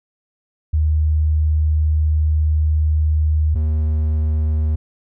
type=tone pair in turn; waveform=sine / triangle; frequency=77.1 / 77.1 Hz; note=D#2 / D#2; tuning=-15 / -15 cents; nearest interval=unison; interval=0 cents; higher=neither; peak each=-13 dBFS; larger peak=neither; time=0.73-3.55 / 3.55-4.76 s; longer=first; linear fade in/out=10 ms; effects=none